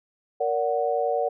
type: chord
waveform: sine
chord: Bb augmented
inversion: none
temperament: equal with one note detuned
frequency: 466.2 / 576.6 / 740 Hz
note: Bb4 / D5 / F#5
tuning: 0 / -32 / 0 cents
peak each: -26 dBFS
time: 0.4-1.29 s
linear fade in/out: 10 ms
effects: none